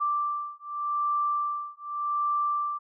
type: beating tone pair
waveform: sine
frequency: 1174.7 / 1175.55 Hz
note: D6 / D6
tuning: 0 / +1 cents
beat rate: 0.85 Hz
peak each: -29 dBFS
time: 0-2.79 s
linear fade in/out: 20 ms
effects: none